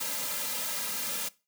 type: noise with comb filter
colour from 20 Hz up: white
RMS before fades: -33 dBFS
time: 0-1.29 s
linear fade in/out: 10 ms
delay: 2.7 ms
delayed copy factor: -0.95
effects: noise-tail reverb RT60 0.3 s tail -21 dB re dry + high-pass 200 Hz 12 dB/octave